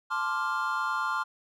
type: chord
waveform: triangle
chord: D minor seventh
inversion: second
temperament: equal with one note detuned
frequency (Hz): 875.4 / 1046.5 / 1174.7 / 1396.9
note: A5 / C6 / D6 / F6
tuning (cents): -9 / 0 / 0 / 0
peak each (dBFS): -34 / -30 / -32 / -29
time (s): 0.1-1.24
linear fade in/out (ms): 20
effects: none